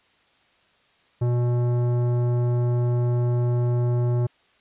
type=tone with tanh clipping; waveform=sine; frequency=121.4 Hz; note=B2; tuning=29 cents flat; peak=-21 dBFS; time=1.21-4.27 s; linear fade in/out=10 ms; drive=14 dB; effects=white hiss -61 dBFS RMS until 4.6 s + resampled to 8000 Hz